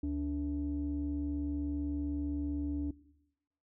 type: tone pair together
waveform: sine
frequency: 73.42 / 289.1 Hz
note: D2 / D4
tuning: 0 / -27 cents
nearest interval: 2 octaves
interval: 2373 cents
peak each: -35 / -32 dBFS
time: 0.03-2.91 s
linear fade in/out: 5 ms
effects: noise-tail reverb RT60 0.9 s tail -20 dB re dry + tanh soft clip ceiling -27 dBFS